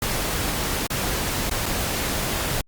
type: noise with dropouts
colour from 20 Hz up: pink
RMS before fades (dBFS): -25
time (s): 0.02-2.61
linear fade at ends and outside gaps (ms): 2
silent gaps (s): 0.868-0.902 / 1.497-1.511 / 1.658-1.662
effects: Opus 48 kbps